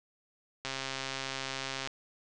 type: click train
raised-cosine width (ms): 0.2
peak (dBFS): -18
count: 165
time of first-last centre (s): 0.65-1.874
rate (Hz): 134
effects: resampled to 22050 Hz + 10-bit